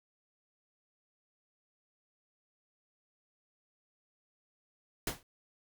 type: noise with exponential decay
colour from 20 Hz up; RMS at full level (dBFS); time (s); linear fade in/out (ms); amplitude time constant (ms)
pink; -30; 5.07-5.23; 2; 34
effects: none